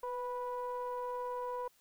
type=ring-modulated tone; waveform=triangle; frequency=243.7 Hz; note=B3; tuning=23 cents flat; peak=-31 dBFS; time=0.03-1.68 s; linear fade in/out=5 ms; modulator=740 Hz; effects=white hiss -69 dBFS RMS until 1.8 s